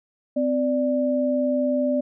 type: tone pair together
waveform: sine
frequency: 257.1 / 588 Hz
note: C4 / D5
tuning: -30 / +2 cents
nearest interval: octave + major second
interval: 1432 cents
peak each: -22 dBFS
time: 0.36-2.01 s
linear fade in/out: 10 ms
effects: none